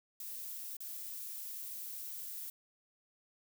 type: noise with dropouts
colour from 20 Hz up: violet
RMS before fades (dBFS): -44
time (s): 0.2-2.5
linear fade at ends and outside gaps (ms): 2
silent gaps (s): 0.768-0.804
effects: none